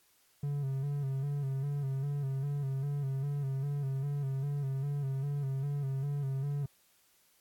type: tone with vibrato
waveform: triangle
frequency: 139 Hz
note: C#3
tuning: 5 cents sharp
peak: -29 dBFS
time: 0.43-6.66 s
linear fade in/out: 5 ms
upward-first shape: square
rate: 2.5 Hz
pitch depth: 54 cents each way
effects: white hiss -68 dBFS RMS until 7.4 s + AAC 64 kbps